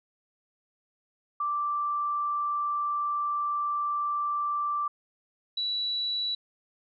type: tone pair in turn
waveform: sine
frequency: 1173 / 3934 Hz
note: D6 / B7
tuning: -2 / -7 cents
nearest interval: octave + major sixth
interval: 2095 cents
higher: second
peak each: -26 / -27 dBFS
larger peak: first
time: 1.4-4.88 / 5.57-6.35 s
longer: first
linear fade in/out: 5 ms
effects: none